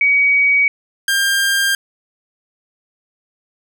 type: tone pair in turn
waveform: sine / sawtooth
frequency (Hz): 2260 / 1598.1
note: C#7 / G6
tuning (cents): +33 / +33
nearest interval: tritone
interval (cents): 600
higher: first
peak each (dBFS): -10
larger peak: neither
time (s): 0.01-0.68 / 1.08-1.75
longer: neither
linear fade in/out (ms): 2
effects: none